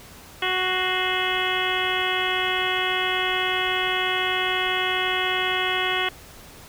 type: harmonic tone with a mistuned harmonic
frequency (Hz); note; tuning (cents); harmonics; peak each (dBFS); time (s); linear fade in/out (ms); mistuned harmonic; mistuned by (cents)
370; F#4; 0; 1 / 2 / 3 / 4 / 5 / 6 / 7 / 8 / 9; -30 / -30 / -30 / -30 / -30 / -30 / -30 / -30 / -30; 0.42-6.09; 5; 6; -84
effects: pink hiss -45 dBFS RMS until 6.68 s